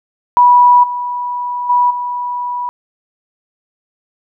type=tone with level steps; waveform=sine; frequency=978 Hz; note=B5; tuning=17 cents flat; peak=-4 / -17 / -8 / -17 dBFS; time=0.37-2.69 s; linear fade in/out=0 ms; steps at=0.83 / 1.69 / 1.9 s; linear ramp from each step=10 ms; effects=none